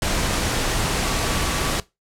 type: tone in noise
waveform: sine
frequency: 1144 Hz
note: D6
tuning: 46 cents flat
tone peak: -33 dBFS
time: 1.05-1.76 s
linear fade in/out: 2 ms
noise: pink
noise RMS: -22 dBFS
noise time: 0.02-1.8 s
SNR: -14 dB
effects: noise-tail reverb RT60 0.2 s tail -19 dB re dry + low-pass 10000 Hz 12 dB/octave